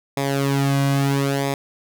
sawtooth tone with flanger, 138.59 Hz, C#3, in tune, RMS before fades -20 dBFS, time 0.17-1.54 s, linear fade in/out 2 ms, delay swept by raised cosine 0.68 to 2.28 ms, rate 0.75 Hz, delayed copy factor -0.75, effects none

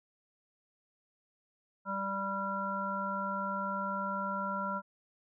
harmonic tone, 196 Hz, G3, in tune, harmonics 1 / 3 / 5 / 7, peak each -39 / -41 / -37 / -36 dBFS, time 1.85-4.82 s, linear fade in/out 50 ms, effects none

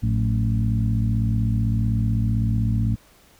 harmonic tone with a mistuned harmonic, 55.8 Hz, A1, 25 cents sharp, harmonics 1 / 2 / 3 / 4 / 5, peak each -25 / -20 / -31 / -27 / -35 dBFS, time 0.02-2.96 s, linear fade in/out 20 ms, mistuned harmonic 3, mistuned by +140 cents, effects pink hiss -54 dBFS RMS until 3.39 s

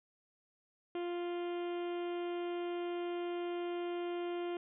harmonic tone, 349.2 Hz, F4, in tune, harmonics 1 / 2 / 3 / 4 / 5 / 6 / 7 / 8 / 9 / 10, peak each -36 / -45 / -52 / -54 / -60 / -57 / -58 / -58 / -57 / -67 dBFS, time 0.95-4.57 s, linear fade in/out 2 ms, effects none

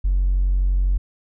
sine tone with hard clipping, 46 Hz, F#1, 9 cents flat, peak -16 dBFS, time 0.04-0.98 s, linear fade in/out 10 ms, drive 1 dB, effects none

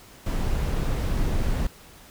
brown noise, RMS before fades -24 dBFS, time 0.26-1.67 s, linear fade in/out 5 ms, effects pink hiss -49 dBFS RMS until 2.1 s

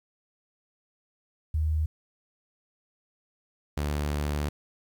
sine / sawtooth tone pair in turn, 77.78 / 73.53 Hz, D#2 / D2, 0 / +3 cents, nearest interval minor second, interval 97 cents, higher first, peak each -23 / -23 dBFS, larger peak neither, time 1.54-1.86 / 3.77-4.49 s, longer second, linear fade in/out 5 ms, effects 10-bit

